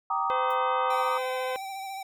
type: chord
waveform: sine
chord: Eb major seventh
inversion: first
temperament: just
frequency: 777.8 / 933.4 / 1166.7 / 1244.5 Hz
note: G5 / Bb5 / D6 / Eb6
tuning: -14 / +2 / -12 / 0 cents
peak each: -31 / -30 / -32 / -29 dBFS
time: 0.1-1.18 s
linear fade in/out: 5 ms
type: harmonic tone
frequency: 512 Hz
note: C5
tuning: 38 cents flat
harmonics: 1 / 2 / 3 / 4 / 5 / 6 / 7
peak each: -30 / -36 / -40 / -42 / -44 / -46 / -47 dBFS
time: 0.3-1.56 s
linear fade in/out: 0 ms
type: noise with exponential decay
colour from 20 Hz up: violet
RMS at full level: -44 dBFS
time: 0.5-0.6 s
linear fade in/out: 5 ms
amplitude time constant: 20 ms
type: tone with vibrato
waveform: square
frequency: 776 Hz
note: G5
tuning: 18 cents flat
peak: -35 dBFS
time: 0.9-2.03 s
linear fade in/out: 5 ms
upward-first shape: sine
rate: 14 Hz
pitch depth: 29 cents each way
effects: none